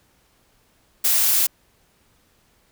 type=noise; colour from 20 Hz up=blue; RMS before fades=-18 dBFS; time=1.04-1.47 s; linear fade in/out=10 ms; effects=pink hiss -61 dBFS RMS until 2.71 s